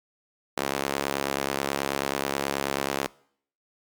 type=tone with high-pass filter; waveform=sawtooth; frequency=69.3 Hz; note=C#2; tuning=in tune; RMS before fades=-29 dBFS; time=0.57-3.07 s; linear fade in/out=5 ms; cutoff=390 Hz; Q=0.77; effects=noise-tail reverb RT60 0.6 s tail -22 dB re dry + Opus 48 kbps